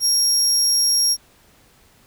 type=tone; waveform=30% pulse; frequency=5588 Hz; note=F8; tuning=in tune; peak=-11 dBFS; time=0-1.17 s; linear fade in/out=50 ms; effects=pink hiss -54 dBFS RMS until 2.06 s